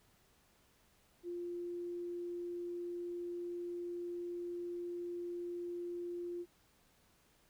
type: tone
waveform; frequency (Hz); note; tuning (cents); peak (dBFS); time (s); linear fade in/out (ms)
sine; 349.2; F4; 0; -39; 1.23-6.46; 50
effects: pink hiss -70 dBFS RMS until 7.49 s